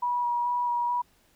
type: tone with vibrato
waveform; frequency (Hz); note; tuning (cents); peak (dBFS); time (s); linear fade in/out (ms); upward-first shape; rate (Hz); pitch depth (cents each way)
sine; 966; B5; -39; -24; 0.02-1.02; 10; square; 2.3; 12
effects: pink hiss -64 dBFS RMS until 1.35 s